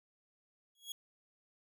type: tone with exponential growth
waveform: sawtooth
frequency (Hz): 3322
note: G#7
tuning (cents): 0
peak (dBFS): -34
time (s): 0.75-0.92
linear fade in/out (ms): 2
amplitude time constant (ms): 35
effects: none